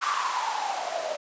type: noise with band-pass filter sweep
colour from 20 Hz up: blue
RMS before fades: -29 dBFS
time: 0.01-1.17 s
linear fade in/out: 20 ms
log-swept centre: 1200 to 600 Hz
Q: 8.9
effects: resampled to 16000 Hz